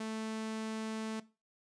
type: tone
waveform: sawtooth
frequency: 220 Hz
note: A3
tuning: in tune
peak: -33 dBFS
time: 0-1.2 s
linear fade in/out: 5 ms
effects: noise-tail reverb RT60 0.3 s tail -18 dB re dry + resampled to 22050 Hz